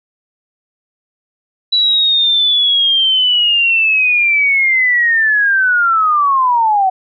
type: linear sweep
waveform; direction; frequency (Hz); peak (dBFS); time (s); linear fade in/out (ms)
sine; down; 3951 to 739; -9; 1.72-6.9; 10
effects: none